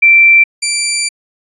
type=tone pair in turn; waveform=sine / 10% pulse; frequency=2346 / 2346 Hz; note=D7 / D7; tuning=-2 / -2 cents; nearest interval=unison; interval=0 cents; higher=neither; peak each=-3 dBFS; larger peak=neither; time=0.02-0.44 / 0.62-1.09 s; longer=second; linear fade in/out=10 ms; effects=resampled to 24000 Hz